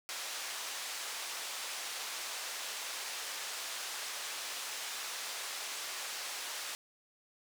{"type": "band-pass noise", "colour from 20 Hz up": "white", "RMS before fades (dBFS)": -41, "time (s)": [0.09, 6.75], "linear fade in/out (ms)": 0, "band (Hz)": [620, 7000], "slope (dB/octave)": 12, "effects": []}